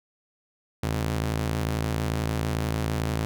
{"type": "ring-modulated tone", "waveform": "sawtooth", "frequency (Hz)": 109, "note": "A2", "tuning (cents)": -16, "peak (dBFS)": -18, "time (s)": [0.83, 3.25], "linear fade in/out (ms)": 0, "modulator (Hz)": 28.9, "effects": []}